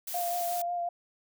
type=noise; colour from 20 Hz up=blue; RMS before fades=-37 dBFS; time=0.07-0.62 s; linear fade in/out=5 ms
type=tone with vibrato; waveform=sine; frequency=698.5 Hz; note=F5; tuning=in tune; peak=-29 dBFS; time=0.14-0.89 s; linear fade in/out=5 ms; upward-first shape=sine; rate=5.5 Hz; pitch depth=20 cents each way
effects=none